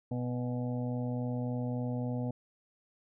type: harmonic tone with a mistuned harmonic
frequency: 123.47 Hz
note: B2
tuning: in tune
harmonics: 1 / 2 / 4 / 5 / 6 / 7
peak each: -34 / -35 / -42 / -45 / -49 / -51 dBFS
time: 0.11-2.31 s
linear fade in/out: 5 ms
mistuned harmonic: 7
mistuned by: -40 cents
effects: none